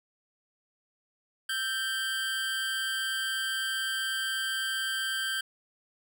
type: tone with amplitude modulation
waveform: 25% pulse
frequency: 1568 Hz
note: G6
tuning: in tune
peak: -23 dBFS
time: 1.49-5.41 s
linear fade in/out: 5 ms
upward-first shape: sine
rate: 237 Hz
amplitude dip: 50%
effects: none